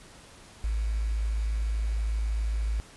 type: tone with quantisation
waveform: sine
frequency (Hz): 54.1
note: A1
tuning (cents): -29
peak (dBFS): -25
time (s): 0.64-2.8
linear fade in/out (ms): 0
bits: 8
effects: pink hiss -51 dBFS RMS until 2.96 s + resampled to 24000 Hz